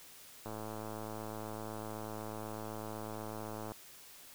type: click train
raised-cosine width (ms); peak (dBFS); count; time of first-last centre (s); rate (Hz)
1; -29; 353; 0.46-3.719; 108
effects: white hiss -55 dBFS RMS until 4.34 s